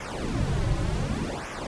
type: noise with flanger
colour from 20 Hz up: brown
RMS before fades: -28 dBFS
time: 0-1.67 s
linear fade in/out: 5 ms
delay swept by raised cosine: 0.23 to 4.43 ms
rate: 0.67 Hz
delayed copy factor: -0.9
effects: resampled to 22050 Hz